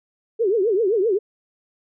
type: tone with vibrato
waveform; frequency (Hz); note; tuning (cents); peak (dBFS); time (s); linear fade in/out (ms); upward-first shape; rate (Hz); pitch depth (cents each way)
sine; 415.7; G#4; +2; -16; 0.39-1.19; 20; triangle; 7.7; 270
effects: none